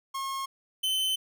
45% pulse tone pair in turn, 1081 / 3058 Hz, C#6 / G7, -44 / -44 cents, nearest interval octave + tritone, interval 1800 cents, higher second, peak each -31 / -25 dBFS, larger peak second, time 0.14-0.46 / 0.83-1.16 s, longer second, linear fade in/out 10 ms, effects none

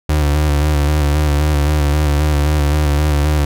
35% pulse tone with vibrato, 74.2 Hz, D2, 18 cents sharp, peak -10 dBFS, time 0.09-3.45 s, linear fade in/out 5 ms, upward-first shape square, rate 3.8 Hz, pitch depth 37 cents each way, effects none

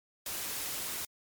white noise, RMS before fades -37 dBFS, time 0.26-1.05 s, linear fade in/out 2 ms, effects MP3 96 kbps

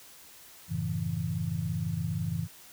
sine chord, F# minor seventh, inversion none, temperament equal, 92.5 / 110 / 138.59 / 164.81 Hz, F#2 / A2 / C#3 / E3, 0 / 0 / 0 / 0 cents, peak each -36 / -35 / -36 / -32 dBFS, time 0.68-2.48 s, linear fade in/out 50 ms, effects white hiss -52 dBFS RMS until 2.72 s

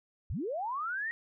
sine linear sweep, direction up, 48.05 to 1900 Hz, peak -32 dBFS, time 0.3-1.11 s, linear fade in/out 0 ms, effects none

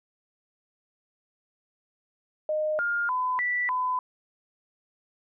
sine tone with pitch steps, 615 / 1411 / 1009 / 1966 / 1008 Hz, D#5 / F6 / B5 / B6 / B5, -20 / +17 / +37 / -8 / +35 cents, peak -24 dBFS, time 2.49-3.99 s, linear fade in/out 2 ms, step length 300 ms, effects none

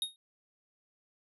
square tone with exponential decay, 3729 Hz, A#7, in tune, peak -28 dBFS, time 0.02-0.16 s, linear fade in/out 1 ms, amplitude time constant 30 ms, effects resampled to 32000 Hz

